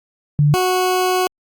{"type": "tone pair in turn", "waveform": ["sine", "20% pulse"], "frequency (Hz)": [146.83, 367.9], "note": ["D3", "F#4"], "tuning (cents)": [0, -10], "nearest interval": "octave + major third", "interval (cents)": 1590, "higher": "second", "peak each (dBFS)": -10, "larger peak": "neither", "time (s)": [[0.39, 0.54], [0.54, 1.27]], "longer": "second", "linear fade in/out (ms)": 0, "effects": ["Opus 48 kbps"]}